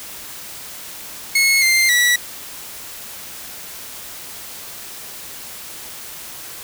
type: tone with pitch steps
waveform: sawtooth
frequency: 2179 / 2096 / 1946 Hz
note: C#7 / C7 / B6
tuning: -30 / +2 / -26 cents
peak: -9 dBFS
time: 1.35-2.16 s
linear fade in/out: 5 ms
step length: 270 ms
effects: white hiss -34 dBFS RMS until 6.63 s